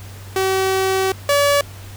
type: tone pair in turn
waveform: sawtooth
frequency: 381.4 / 571.5 Hz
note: G4 / D5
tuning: -47 / -47 cents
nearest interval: perfect fifth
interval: 700 cents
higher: second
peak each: -12 / -9 dBFS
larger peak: second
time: 0.36-1.12 / 1.29-1.61 s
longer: first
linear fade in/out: 2 ms
effects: added 97 Hz sine -34 dBFS peak until 1.96 s + pink hiss -41 dBFS RMS until 1.96 s